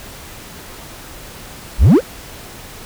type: exponential sweep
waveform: triangle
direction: up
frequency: 39.82 to 600 Hz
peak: -3 dBFS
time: 1.78-2.01 s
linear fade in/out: 50 ms
effects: pink hiss -35 dBFS RMS until 2.85 s